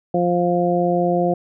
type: harmonic tone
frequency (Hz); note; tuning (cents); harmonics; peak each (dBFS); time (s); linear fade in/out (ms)
175.5; F3; +9; 1 / 2 / 3 / 4; -21 / -21 / -21 / -21; 0.14-1.34; 5
effects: none